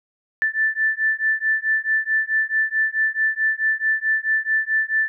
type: beating tone pair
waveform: sine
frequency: 1760 / 1764.6 Hz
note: A6 / A6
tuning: 0 / +5 cents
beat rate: 4.6 Hz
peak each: -21 dBFS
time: 0.42-5.08 s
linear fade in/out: 0 ms
effects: none